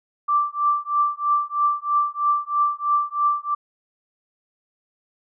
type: tone with tremolo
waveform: sine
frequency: 1173 Hz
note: D6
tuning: 2 cents flat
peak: -14 dBFS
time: 0.28-3.55 s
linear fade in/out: 10 ms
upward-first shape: triangle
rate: 3.1 Hz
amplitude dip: 100%
effects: none